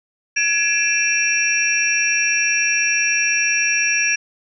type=tone cluster; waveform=sine; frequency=1686 / 2376 / 2666 / 5650 Hz; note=G#6 / D7 / E7 / F8; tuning=+26 / +20 / +19 / +19 cents; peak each=-21 dBFS; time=0.36-4.16 s; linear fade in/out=10 ms; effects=none